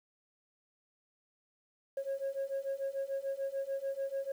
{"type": "beating tone pair", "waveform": "sine", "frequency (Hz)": [542, 548.8], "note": ["C#5", "C#5"], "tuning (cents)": [-39, -17], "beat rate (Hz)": 6.8, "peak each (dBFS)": [-36, -35], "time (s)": [1.97, 4.32], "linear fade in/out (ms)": 5, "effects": ["tanh soft clip ceiling -30 dBFS", "10-bit"]}